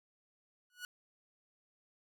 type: tone with exponential growth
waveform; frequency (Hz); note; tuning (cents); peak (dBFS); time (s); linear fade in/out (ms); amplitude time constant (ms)
sawtooth; 1466; F#6; -16; -35; 0.7-0.85; 1; 31
effects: none